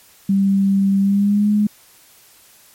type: tone with pitch glide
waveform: sine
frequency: 196 to 208.9 Hz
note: G3 to G#3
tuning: 0 to +10 cents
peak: -12 dBFS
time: 0.29-1.67 s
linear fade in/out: 5 ms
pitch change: +110 cents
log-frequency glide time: 1-1.5 s
effects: white hiss -49 dBFS RMS until 2.74 s + MP3 64 kbps